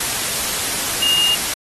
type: tone in noise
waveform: sine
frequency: 2838 Hz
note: F7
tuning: 27 cents sharp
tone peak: -15 dBFS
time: 1.02-1.35 s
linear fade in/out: 5 ms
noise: white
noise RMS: -21 dBFS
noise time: 0-1.54 s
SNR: +3 dB
effects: AAC 32 kbps